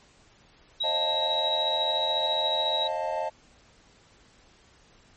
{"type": "tone with tremolo", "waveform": "sine", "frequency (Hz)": 3852, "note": "B7", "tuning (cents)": -44, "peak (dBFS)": -24, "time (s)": [0.8, 2.88], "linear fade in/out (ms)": 10, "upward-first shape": "sine", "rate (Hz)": 14, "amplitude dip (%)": 35}
{"type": "chord", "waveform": "triangle", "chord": "F dominant seventh", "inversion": "second", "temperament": "equal with one note detuned", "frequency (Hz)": [536.4, 622.3, 698.5, 880], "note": ["C5", "Eb5", "F5", "A5"], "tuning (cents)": [43, 0, 0, 0], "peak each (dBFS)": [-33, -29, -33, -29], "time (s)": [0.83, 3.3], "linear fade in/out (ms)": 20}
{"effects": ["pink hiss -58 dBFS RMS until 5.16 s", "MP3 32 kbps"]}